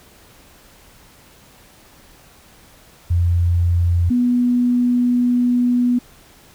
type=tone pair in turn; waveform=sine; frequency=86.6 / 244.9 Hz; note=F2 / B3; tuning=-14 / -14 cents; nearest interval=octave + tritone; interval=1800 cents; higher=second; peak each=-13 dBFS; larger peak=neither; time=3.1-4.1 / 4.1-5.99 s; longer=second; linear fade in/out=10 ms; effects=pink hiss -48 dBFS RMS until 6.54 s